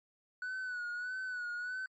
triangle tone with vibrato, 1480 Hz, F#6, in tune, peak -34 dBFS, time 0.42-1.86 s, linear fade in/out 2 ms, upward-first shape sine, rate 1.6 Hz, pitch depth 52 cents each way, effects tanh soft clip ceiling -30 dBFS + MP3 32 kbps

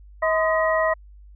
sine tone cluster, 639 / 1027 / 1246 / 1906 Hz, D#5 / C6 / D#6 / A#6, +46 / -33 / +2 / +38 cents, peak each -20 / -25 / -28 / -25 dBFS, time 0.22-0.94 s, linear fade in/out 10 ms, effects added 50 Hz sine -43 dBFS peak until 1.35 s

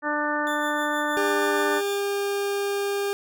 harmonic tone, 297.1 Hz, D4, 20 cents sharp, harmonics 1 / 2 / 3 / 4 / 5 / 6, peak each -30 / -30 / -30 / -30 / -30 / -30 dBFS, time 0.02-1.82 s, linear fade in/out 50 ms
sawtooth tone with tremolo, 3520 Hz, A7, in tune, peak -32 dBFS, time 0.47-2 s, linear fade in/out 0 ms, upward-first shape sine, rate 6.4 Hz, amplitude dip 55%
40% pulse tone, 401.8 Hz, G4, 43 cents sharp, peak -23 dBFS, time 1.17-3.13 s, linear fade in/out 0 ms
effects none

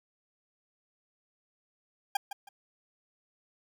40% pulse tone with echo, 804 Hz, G5, 44 cents sharp, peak -24 dBFS, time 2.15-2.17 s, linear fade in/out 5 ms, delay 160 ms, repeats 2, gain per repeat -11 dB, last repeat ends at 2.49 s, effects 11-bit

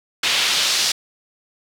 pink noise with band-pass filter sweep, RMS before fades -19 dBFS, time 0.23-0.92 s, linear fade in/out 5 ms, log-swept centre 3100 to 4900 Hz, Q 1.4, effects none

